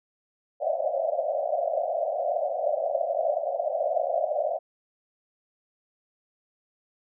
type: band-pass noise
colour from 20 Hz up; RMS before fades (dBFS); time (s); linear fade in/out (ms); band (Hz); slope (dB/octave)
white; -27; 0.6-4.59; 20; 550 to 710; 96
effects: none